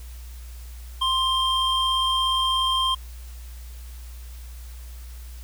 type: tone pair together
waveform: triangle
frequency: 1047 / 3178 Hz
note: C6 / G7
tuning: +1 / +23 cents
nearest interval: octave + perfect fifth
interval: 1922 cents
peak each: -21 dBFS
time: 1.01-2.95 s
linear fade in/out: 10 ms
effects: added 60 Hz sine -36 dBFS peak until 5.43 s + white hiss -50 dBFS RMS until 5.43 s